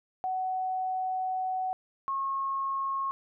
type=tone pair in turn; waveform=sine; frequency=748 / 1086.5 Hz; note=F#5 / C#6; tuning=+19 / -35 cents; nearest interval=tritone; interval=646 cents; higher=second; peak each=-28 dBFS; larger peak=neither; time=0.24-1.73 / 2.08-3.11 s; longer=first; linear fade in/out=0 ms; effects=none